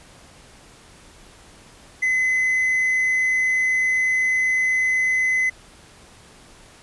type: tone with hard clipping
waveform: sine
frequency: 2032 Hz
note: B6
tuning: 49 cents sharp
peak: -18 dBFS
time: 2.02-5.5 s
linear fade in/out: 10 ms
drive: 2 dB
effects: pink hiss -48 dBFS RMS until 6.82 s + resampled to 24000 Hz